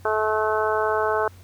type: harmonic tone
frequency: 216.1 Hz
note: A3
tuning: 31 cents flat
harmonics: 2 / 3 / 4 / 5 / 6 / 7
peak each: -24 / -26 / -27 / -28 / -29 / -29 dBFS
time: 0.05-1.28 s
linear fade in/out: 2 ms
effects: added 91 Hz sine -44 dBFS peak until 1.43 s + pink hiss -54 dBFS RMS until 1.43 s